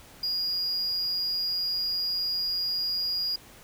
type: tone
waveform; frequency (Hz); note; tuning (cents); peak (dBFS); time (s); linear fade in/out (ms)
triangle; 4861; D#8; -41; -25; 0.23-3.36; 5
effects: pink hiss -51 dBFS RMS until 3.63 s